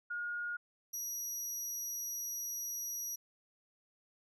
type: tone pair in turn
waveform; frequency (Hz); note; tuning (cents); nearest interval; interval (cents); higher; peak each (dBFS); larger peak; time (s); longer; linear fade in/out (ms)
sine / 30% pulse; 1431 / 5792; F6 / F#8; +42 / -38; 2 octaves; 2420; second; -36 / -34; second; 0.1-0.57 / 0.93-3.16; second; 10
effects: none